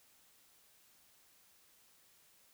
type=silence; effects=white hiss -67 dBFS RMS until 2.53 s